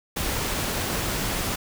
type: noise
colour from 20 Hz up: pink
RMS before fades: -27 dBFS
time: 0.16-1.56 s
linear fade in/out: 10 ms
effects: none